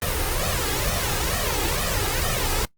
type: noise with flanger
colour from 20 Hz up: pink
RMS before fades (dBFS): -24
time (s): 0.02-2.65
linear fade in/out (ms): 0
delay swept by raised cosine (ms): 1.6 to 2.44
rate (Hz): 2.2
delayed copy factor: +0.7
effects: noise-tail reverb RT60 0.1 s tail -21 dB re dry + Opus 24 kbps